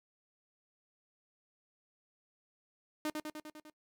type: tone with echo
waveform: sawtooth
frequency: 305.4 Hz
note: D#4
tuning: 32 cents flat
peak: -29 dBFS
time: 3.05-3.1 s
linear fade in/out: 2 ms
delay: 100 ms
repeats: 6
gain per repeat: -3 dB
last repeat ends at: 3.7 s
effects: noise-tail reverb RT60 0.1 s tail -22 dB re dry